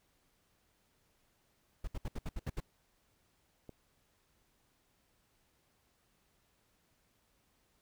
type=noise bursts; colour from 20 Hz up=brown; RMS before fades=-37 dBFS; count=8; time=1.84-2.603 s; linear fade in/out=5 ms; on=35 ms; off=69 ms
type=click; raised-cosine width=2 ms; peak=-35 dBFS; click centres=3.693 s
effects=pink hiss -74 dBFS RMS until 7.81 s